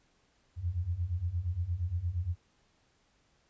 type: beating tone pair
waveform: sine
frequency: 82.41 / 91.01 Hz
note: E2 / F#2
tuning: 0 / -28 cents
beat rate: 8.6 Hz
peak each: -35 / -32 dBFS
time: 0.56-2.36 s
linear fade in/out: 50 ms
effects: pink hiss -70 dBFS RMS until 3.49 s + resampled to 16000 Hz